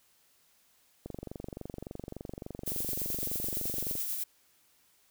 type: click train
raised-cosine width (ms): 2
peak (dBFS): -26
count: 69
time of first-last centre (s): 1.06-3.954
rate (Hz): 23.5
type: noise with tremolo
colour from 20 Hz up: violet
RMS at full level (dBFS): -33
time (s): 2.66-4.24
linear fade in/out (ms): 10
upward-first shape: sine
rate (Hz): 9.1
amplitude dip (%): 35
effects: white hiss -67 dBFS RMS until 5.1 s